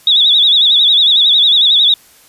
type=tone with vibrato; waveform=sine; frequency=3600 Hz; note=A7; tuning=39 cents sharp; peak=-6 dBFS; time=0.07-1.94 s; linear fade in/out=2 ms; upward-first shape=sine; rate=11 Hz; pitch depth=120 cents each way; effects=white hiss -45 dBFS RMS until 2.28 s + resampled to 32000 Hz